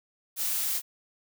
blue noise, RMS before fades -29 dBFS, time 0.36-0.82 s, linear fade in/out 50 ms, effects none

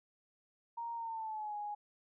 sine tone with pitch glide, 932.3 to 830.6 Hz, A#5 to G#5, 0 to 0 cents, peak -38 dBFS, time 0.77-1.75 s, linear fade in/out 10 ms, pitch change -200 cents, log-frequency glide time 0.95-1.56 s, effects none

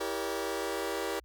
sawtooth chord, E diminished seventh, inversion none, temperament just, 329.6 / 395.6 / 474.7 / 569.6 Hz, E4 / G4 / Bb4 / Db5, 0 / +16 / +31 / +47 cents, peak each -35 / -32 / -33 / -35 dBFS, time 0-1.2 s, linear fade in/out 10 ms, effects added 60 Hz sine -55 dBFS peak until 1.24 s

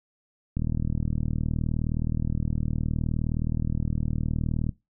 click train, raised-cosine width 5 ms, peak -15 dBFS, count 163, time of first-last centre 0.57-4.692 s, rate 39.3 Hz, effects noise-tail reverb RT60 0.2 s tail -18 dB re dry

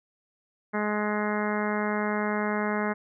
harmonic tone, 210 Hz, G#3, 19 cents sharp, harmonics 1 / 2 / 3 / 4 / 5 / 6 / 7 / 8 / 9 / 10, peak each -29 / -32 / -34 / -35 / -36 / -37 / -37 / -38 / -39 / -39 dBFS, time 0.73-2.94 s, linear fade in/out 20 ms, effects none

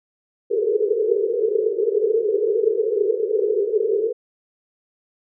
pink band-pass noise, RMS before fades -20 dBFS, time 0.5-4.13 s, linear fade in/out 10 ms, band 400 to 460 Hz, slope 96 dB/octave, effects none

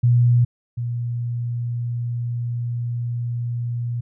sine tone pair in turn, 120.8 / 119.55 Hz, B2 / A#2, -38 / +44 cents, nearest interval unison, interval 18 cents, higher first, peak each -12 / -22 dBFS, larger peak first, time 0.03-0.45 / 0.77-4.01 s, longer second, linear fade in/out 10 ms, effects none

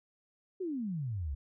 sine exponential sweep, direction down, 392.3 to 64 Hz, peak -33 dBFS, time 0.6-1.35 s, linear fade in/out 10 ms, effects none

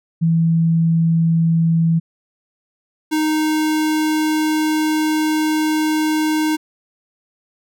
sine / square tone pair in turn, 164.81 / 310 Hz, E3 / D#4, 0 / -6 cents, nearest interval major seventh, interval 1094 cents, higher second, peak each -12 / -16 dBFS, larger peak first, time 0.21-2 / 3.11-6.57 s, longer second, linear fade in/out 20 ms, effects none

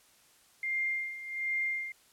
sine tone with tremolo, 2108 Hz, C7, 12 cents sharp, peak -28 dBFS, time 0.63-1.92 s, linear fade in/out 2 ms, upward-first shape sine, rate 1.3 Hz, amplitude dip 75%, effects white hiss -63 dBFS RMS until 2.12 s + low-pass 12000 Hz 12 dB/octave

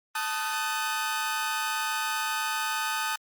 sawtooth chord, D# diminished, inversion second, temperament equal with one note detuned, 880 / 1244.5 / 1514.6 Hz, A5 / D#6 / F#6, 0 / 0 / +40 cents, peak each -28 / -28 / -29 dBFS, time 0.15-3.16 s, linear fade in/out 5 ms, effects Opus 32 kbps

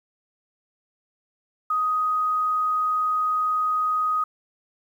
sine tone, 1251 Hz, D#6, 9 cents sharp, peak -20 dBFS, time 1.7-4.24 s, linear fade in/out 5 ms, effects 9-bit

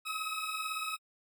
20% pulse beating tone pair, 1267 / 1285 Hz, D#6 / E6, +31 / -45 cents, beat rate 18 Hz, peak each -33 / -32 dBFS, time 0.05-0.97 s, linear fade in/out 20 ms, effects AAC 64 kbps

